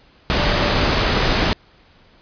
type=tone in noise; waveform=sine; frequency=587.3 Hz; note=D5; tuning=in tune; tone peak=-26 dBFS; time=0.38-0.87 s; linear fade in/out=0 ms; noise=pink; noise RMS=-17 dBFS; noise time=0.3-1.53 s; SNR=-12 dB; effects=pink hiss -52 dBFS RMS until 2.21 s + resampled to 11025 Hz